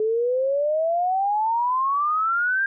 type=exponential sweep; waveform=sine; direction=up; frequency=427.1 to 1613 Hz; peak=-19 dBFS; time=0-2.66 s; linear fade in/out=2 ms; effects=none